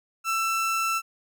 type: tone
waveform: 30% pulse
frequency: 1333 Hz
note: E6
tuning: 19 cents sharp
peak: -21 dBFS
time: 0.24-1.02 s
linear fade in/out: 50 ms
effects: none